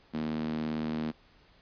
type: tone with high-pass filter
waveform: sawtooth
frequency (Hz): 77.78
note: D#2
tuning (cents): 0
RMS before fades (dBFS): -33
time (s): 0.13-1.12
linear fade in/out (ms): 20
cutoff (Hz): 220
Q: 4
effects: pink hiss -61 dBFS RMS until 1.61 s + resampled to 11025 Hz